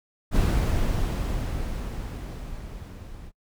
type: noise with level ramp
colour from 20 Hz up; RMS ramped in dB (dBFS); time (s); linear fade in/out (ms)
brown; -20 to -42; 0.31-3.32; 50
effects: noise-tail reverb RT60 0.1 s tail -26 dB re dry